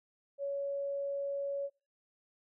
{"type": "tone", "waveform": "sine", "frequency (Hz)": 560, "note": "C#5", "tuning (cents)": 18, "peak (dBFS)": -33, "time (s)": [0.38, 1.7], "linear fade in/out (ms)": 50, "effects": ["noise-tail reverb RT60 0.3 s tail -23 dB re dry"]}